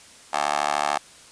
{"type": "tone with high-pass filter", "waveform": "15% pulse", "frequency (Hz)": 73.42, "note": "D2", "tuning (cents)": 0, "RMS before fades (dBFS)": -24, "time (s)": [0.33, 0.98], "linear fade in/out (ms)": 5, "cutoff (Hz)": 840, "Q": 2.8, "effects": ["white hiss -48 dBFS RMS until 1.31 s", "resampled to 22050 Hz"]}